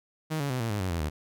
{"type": "tone with pitch steps", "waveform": "sawtooth", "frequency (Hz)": [156.9, 141.41, 127.44, 114.86, 103.52, 93.29, 84.08, 75.78], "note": ["D#3", "C#3", "C3", "A#2", "G#2", "F#2", "E2", "D#2"], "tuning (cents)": [15, 35, -45, -25, -5, 15, 35, -45], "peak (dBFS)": -24, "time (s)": [0.3, 1.1], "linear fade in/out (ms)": 20, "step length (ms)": 100, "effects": []}